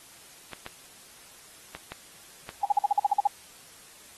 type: clicks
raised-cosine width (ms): 0.3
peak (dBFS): -21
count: 5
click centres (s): 0.533 / 0.664 / 1.75 / 1.92 / 2.491
type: tone bursts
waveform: sine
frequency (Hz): 818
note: G#5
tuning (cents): -26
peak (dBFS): -17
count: 10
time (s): 2.63-3.273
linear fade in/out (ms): 5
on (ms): 22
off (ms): 47
effects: white hiss -51 dBFS RMS until 4.17 s + AAC 32 kbps